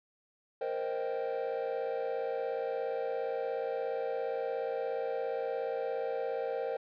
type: chord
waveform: triangle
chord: C minor seventh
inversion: third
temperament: equal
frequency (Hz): 466.2 / 523.3 / 622.3 / 784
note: Bb4 / C5 / Eb5 / G5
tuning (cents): 0 / 0 / 0 / 0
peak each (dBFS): -33 / -33 / -38 / -38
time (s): 0.61-6.77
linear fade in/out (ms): 5
effects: tanh soft clip ceiling -25 dBFS + resampled to 11025 Hz